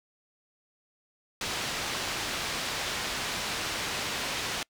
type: low-pass noise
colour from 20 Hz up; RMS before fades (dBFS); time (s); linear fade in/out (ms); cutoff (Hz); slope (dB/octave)
white; -33; 1.41-4.63; 2; 4500; 12
effects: noise-tail reverb RT60 0.1 s tail -26 dB re dry